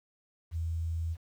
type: tone with quantisation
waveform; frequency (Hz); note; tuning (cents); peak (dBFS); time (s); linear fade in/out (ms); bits
sine; 82.41; E2; 0; -30; 0.51-1.17; 50; 10
effects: none